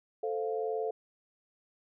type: chord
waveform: sine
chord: F major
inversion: first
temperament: equal with one note detuned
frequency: 441.3 / 523.3 / 698.5 Hz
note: A4 / C5 / F5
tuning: +5 / 0 / 0 cents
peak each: -32 / -38 / -37 dBFS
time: 0.23-0.91 s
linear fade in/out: 5 ms
effects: none